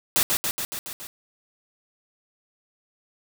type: noise with echo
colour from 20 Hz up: white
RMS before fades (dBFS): -20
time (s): 0.16-0.23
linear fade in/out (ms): 0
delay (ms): 140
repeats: 6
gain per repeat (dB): -3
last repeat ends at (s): 1.07
effects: none